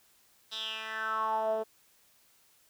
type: tone with band-pass filter sweep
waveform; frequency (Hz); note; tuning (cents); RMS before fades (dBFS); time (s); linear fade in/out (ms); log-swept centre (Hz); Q
10% pulse; 220; A3; 0; -33; 0.51-1.64; 20; 4100 to 510; 5.6
effects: white hiss -65 dBFS RMS until 2.69 s